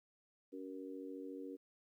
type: harmonic tone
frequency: 94 Hz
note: F#2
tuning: 28 cents sharp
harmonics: 3 / 4 / 5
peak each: -47 / -51 / -50 dBFS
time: 0.52-1.57 s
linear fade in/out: 20 ms
effects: 13-bit